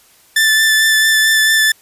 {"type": "tone with vibrato", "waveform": "sawtooth", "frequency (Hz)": 1760, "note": "A6", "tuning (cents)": 0, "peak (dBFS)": -6, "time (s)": [0.36, 1.72], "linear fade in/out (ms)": 5, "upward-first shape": "sine", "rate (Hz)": 4.5, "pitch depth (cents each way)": 14, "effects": ["white hiss -49 dBFS RMS until 1.81 s", "resampled to 32000 Hz"]}